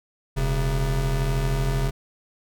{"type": "tone pair together", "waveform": "square", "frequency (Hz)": [40.73, 135], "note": ["E1", "C#3"], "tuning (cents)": [-20, -45], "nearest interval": "octave + major sixth", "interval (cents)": 2075, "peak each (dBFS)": [-24, -25], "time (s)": [0.36, 1.91], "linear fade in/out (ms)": 20, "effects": []}